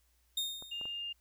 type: tone with exponential decay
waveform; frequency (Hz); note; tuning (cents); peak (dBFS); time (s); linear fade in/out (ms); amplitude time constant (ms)
40% pulse; 3681; A#7; -23; -29; 0.37-1.02; 5; 140
type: clicks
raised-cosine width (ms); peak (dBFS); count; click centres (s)
1; -36; 3; 0.624 / 0.813 / 0.855
type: tone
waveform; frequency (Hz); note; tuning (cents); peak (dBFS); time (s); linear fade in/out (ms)
sine; 2812; F7; +11; -37; 0.71-1.13; 10
effects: added 60 Hz sine -70 dBFS peak until 1.2 s + white hiss -74 dBFS RMS until 1.2 s